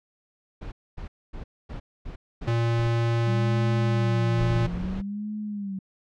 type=noise bursts; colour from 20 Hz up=brown; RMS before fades=-36 dBFS; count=7; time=0.61-2.88 s; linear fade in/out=10 ms; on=110 ms; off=250 ms
type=tone; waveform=square; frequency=116.54 Hz; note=A#2; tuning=in tune; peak=-22 dBFS; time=2.47-4.67 s; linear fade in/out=10 ms
type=tone with vibrato; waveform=sine; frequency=190 Hz; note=F#3; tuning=46 cents sharp; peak=-29 dBFS; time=3.27-5.79 s; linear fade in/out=5 ms; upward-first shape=sine; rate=0.6 Hz; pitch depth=190 cents each way
type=noise; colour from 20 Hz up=brown; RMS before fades=-32 dBFS; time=4.37-5.02 s; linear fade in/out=20 ms
effects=low-pass 4000 Hz 12 dB/octave